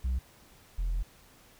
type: tone pair in turn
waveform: sine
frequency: 63.4 / 42.31 Hz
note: B1 / E1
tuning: +46 / +46 cents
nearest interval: perfect fifth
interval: 700 cents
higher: first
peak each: -24 / -25 dBFS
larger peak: first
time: 0.04-0.19 / 0.78-1.03 s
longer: second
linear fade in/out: 10 ms
effects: tanh soft clip ceiling -26 dBFS + pink hiss -58 dBFS RMS until 1.59 s